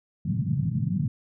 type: band-pass noise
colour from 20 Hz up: white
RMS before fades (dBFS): -26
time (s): 0.25-1.08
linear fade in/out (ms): 5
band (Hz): 100 to 200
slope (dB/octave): 48
effects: none